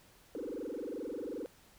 sine tone with frequency modulation, 392.1 Hz, G4, in tune, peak -36 dBFS, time 0.35-1.46 s, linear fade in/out 0 ms, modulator 22.6 Hz, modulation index 5.4, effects tanh soft clip ceiling -34 dBFS + pink hiss -62 dBFS RMS until 1.78 s

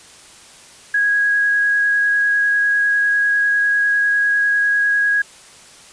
sine tone with vibrato, 1653 Hz, G#6, 9 cents flat, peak -13 dBFS, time 0.94-5.22 s, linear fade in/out 5 ms, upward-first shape triangle, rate 10 Hz, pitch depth 10 cents each way, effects white hiss -43 dBFS RMS until 5.92 s + resampled to 22050 Hz

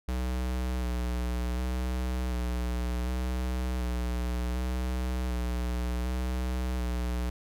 square tone with vibrato, 61.74 Hz, B1, in tune, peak -29 dBFS, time 0.08-7.3 s, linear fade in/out 5 ms, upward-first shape square, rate 0.67 Hz, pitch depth 27 cents each way, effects none

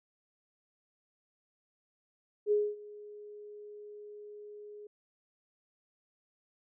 sine tone with ADSR envelope, 416.9 Hz, G#4, 7 cents sharp, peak -23 dBFS, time 2.46-4.87 s, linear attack 55 ms, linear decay 240 ms, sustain -22 dB, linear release 4 ms, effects none

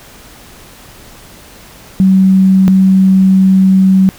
sine tone pair in turn, 190 / 190 Hz, F#3 / F#3, +46 / +46 cents, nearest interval unison, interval 0 cents, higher neither, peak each -4 dBFS, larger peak neither, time 2-2.68 / 2.68-4.09 s, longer second, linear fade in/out 0 ms, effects pink hiss -37 dBFS RMS until 4.18 s

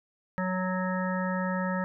harmonic tone, 185 Hz, F#3, in tune, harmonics 1 / 3 / 5 / 7 / 9 / 10, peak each -29 / -34 / -36 / -37 / -39 / -39 dBFS, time 0.38-1.84 s, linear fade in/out 0 ms, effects none

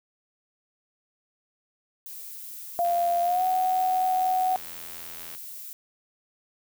violet noise, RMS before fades -40 dBFS, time 2.06-5.73 s, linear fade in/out 0 ms
sine tone with pitch glide, 693 to 742.7 Hz, F5 to F#5, -14 to +6 cents, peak -21 dBFS, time 2.79-4.56 s, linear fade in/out 0 ms, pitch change +120 cents, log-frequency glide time 3.22-3.44 s
click train, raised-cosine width 0.2 ms, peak -26 dBFS, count 211, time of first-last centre 2.85-5.35 s, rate 84 Hz
effects none

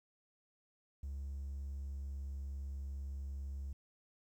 triangle tone with pitch glide, 69.3 to 68.82 Hz, C#2 to C#2, 0 to -12 cents, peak -37 dBFS, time 1.03-3.73 s, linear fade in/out 5 ms, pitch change -12 cents, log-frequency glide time 1.27-2.24 s, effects tanh soft clip ceiling -35 dBFS + 12-bit

